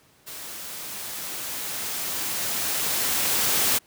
white noise with level ramp, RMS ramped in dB -38 to -21 dBFS, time 0.26-3.79 s, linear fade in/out 20 ms, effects pink hiss -58 dBFS RMS until 3.86 s + high-pass 80 Hz 12 dB/octave

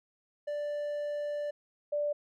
triangle / sine tone pair in turn, 587.3 / 587.3 Hz, D5 / D5, 0 / 0 cents, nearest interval unison, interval 0 cents, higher neither, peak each -30 / -28 dBFS, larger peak second, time 0.47-1.51 / 1.92-2.13 s, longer first, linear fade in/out 10 ms, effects none

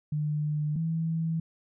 sine tone pair in turn, 150.3 / 162.91 Hz, D3 / E3, +40 / -20 cents, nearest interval minor second, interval 140 cents, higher second, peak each -26 dBFS, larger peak neither, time 0.12-0.76 / 0.76-1.4 s, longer neither, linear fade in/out 5 ms, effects none

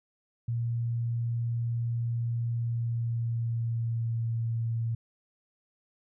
sine tone with pitch glide, 117.4 to 114.92 Hz, A#2 to A#2, +13 to -24 cents, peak -27 dBFS, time 0.48-4.95 s, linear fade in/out 5 ms, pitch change -37 cents, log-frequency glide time 2.5-4.3 s, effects none

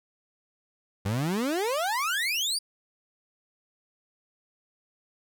30% pulse exponential sweep, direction up, 93.3 to 4924 Hz, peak -23 dBFS, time 1.05-2.59 s, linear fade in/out 10 ms, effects none

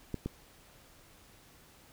clicks, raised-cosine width 3 ms, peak -21 dBFS, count 2, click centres 0.143 / 0.26 s, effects pink hiss -59 dBFS RMS until 1.92 s

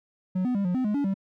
triangle tone with pitch steps, 184.5 / 250.1 / 199.4 / 178.8 / 257 / 209.2 / 284.6 / 194.3 Hz, F#3 / B3 / G3 / F3 / C4 / G#3 / C#4 / G3, -5 / +22 / +30 / +41 / -31 / +13 / +46 / -15 cents, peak -21 dBFS, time 0.35-1.142 s, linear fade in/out 10 ms, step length 99 ms, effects none

